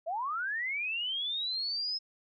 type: linear sweep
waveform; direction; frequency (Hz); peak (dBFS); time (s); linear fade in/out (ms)
sine; up; 618 to 5180; -31; 0.06-1.99; 20
effects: none